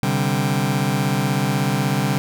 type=chord; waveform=sawtooth; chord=C suspended second; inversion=none; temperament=just; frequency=130.81 / 147.16 / 196.22 Hz; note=C3 / D3 / G3; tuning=0 / +4 / +2 cents; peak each=-18 dBFS; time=0.03-2.18 s; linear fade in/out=0 ms; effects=none

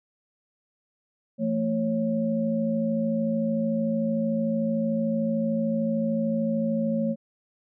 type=tone cluster; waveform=sine; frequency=170.7 / 224.1 / 549 Hz; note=F3 / A3 / C#5; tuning=-39 / +32 / -17 cents; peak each=-32 / -24 / -29 dBFS; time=1.38-7.16 s; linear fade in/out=50 ms; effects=none

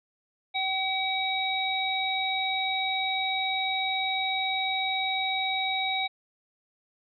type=harmonic tone; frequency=762 Hz; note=G5; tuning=49 cents flat; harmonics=1 / 3 / 5; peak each=-30 / -30 / -30 dBFS; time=0.54-6.08 s; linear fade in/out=20 ms; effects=none

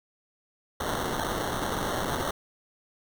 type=noise with sample-and-hold; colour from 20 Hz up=white; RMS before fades=-30 dBFS; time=0.8-2.31 s; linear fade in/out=5 ms; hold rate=2450 Hz; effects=none

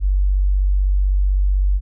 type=tone; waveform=sine; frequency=47.94 Hz; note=G1; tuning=38 cents flat; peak=-13 dBFS; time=0-1.81 s; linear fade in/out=50 ms; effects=none

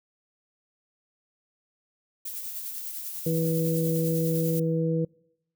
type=noise with tremolo; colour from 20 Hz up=violet; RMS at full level=-34 dBFS; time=2.25-4.6 s; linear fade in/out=5 ms; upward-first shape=triangle; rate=10 Hz; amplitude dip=40%
type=harmonic tone; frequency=162.8 Hz; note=E3; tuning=21 cents flat; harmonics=1 / 2 / 3; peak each=-25 / -31 / -28 dBFS; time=3.26-5.05 s; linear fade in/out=5 ms
effects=noise-tail reverb RT60 0.8 s tail -26 dB re dry

